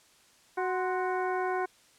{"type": "harmonic tone with a mistuned harmonic", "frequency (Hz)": 370, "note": "F#4", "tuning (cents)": 0, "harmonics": [1, 2, 3, 4, 5, 6], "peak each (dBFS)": [-31, -32, -36, -37, -45, -46], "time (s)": [0.57, 1.66], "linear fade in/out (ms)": 10, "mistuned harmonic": 3, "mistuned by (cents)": -97, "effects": ["white hiss -61 dBFS RMS until 1.98 s", "low-pass 9000 Hz 12 dB/octave"]}